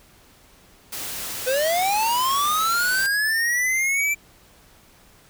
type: noise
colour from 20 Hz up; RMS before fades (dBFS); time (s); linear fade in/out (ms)
white; -31; 0.92-3.07; 10
type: linear sweep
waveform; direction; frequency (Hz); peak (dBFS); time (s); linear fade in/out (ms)
square; up; 493.9 to 2349; -20; 1.46-4.15; 20
effects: pink hiss -53 dBFS RMS until 5.29 s